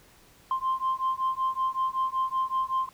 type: beating tone pair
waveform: sine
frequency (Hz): 1046.5 / 1051.8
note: C6 / C6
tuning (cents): 0 / +9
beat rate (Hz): 5.3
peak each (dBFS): -27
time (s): 0.51-2.89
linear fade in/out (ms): 2
effects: tanh soft clip ceiling -20 dBFS + pink hiss -57 dBFS RMS until 2.93 s